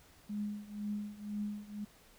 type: tone with tremolo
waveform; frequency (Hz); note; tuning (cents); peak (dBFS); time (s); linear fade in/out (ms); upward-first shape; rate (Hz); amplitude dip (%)
sine; 207.7; G#3; 0; -33; 0.29-1.85; 10; triangle; 2; 90
effects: pink hiss -62 dBFS RMS until 2.18 s